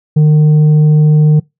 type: tone with tanh clipping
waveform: sine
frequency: 152.3 Hz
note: D#3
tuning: 37 cents flat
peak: -5 dBFS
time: 0.16-1.4 s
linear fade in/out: 10 ms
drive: 4 dB
effects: noise-tail reverb RT60 0.2 s tail -24 dB re dry